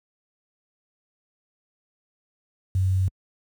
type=tone with quantisation; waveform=sine; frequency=94 Hz; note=F#2; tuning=28 cents sharp; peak=-18 dBFS; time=2.75-3.08 s; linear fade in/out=0 ms; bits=8; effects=high-pass 60 Hz 12 dB/octave